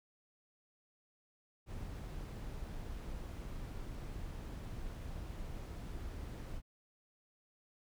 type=noise; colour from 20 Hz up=brown; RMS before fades=-44 dBFS; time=1.66-6.62 s; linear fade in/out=50 ms; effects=none